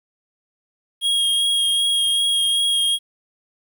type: tone with vibrato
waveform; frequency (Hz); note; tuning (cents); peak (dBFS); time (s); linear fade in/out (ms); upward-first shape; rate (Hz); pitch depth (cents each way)
square; 3268; G#7; -29; -17; 1.01-2.99; 50; sine; 2.6; 14
effects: 9-bit